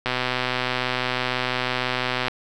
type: click train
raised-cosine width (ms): 0.3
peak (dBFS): -7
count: 281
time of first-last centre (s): 0.06-2.282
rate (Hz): 126
effects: none